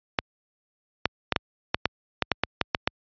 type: clicks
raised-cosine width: 0.3 ms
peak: -4 dBFS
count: 12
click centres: 0.188 / 1.056 / 1.323 / 1.362 / 1.745 / 1.856 / 2.223 / 2.317 / 2.436 / 2.613 / 2.748 / 2.875 s
effects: high-pass 60 Hz 12 dB/octave + resampled to 11025 Hz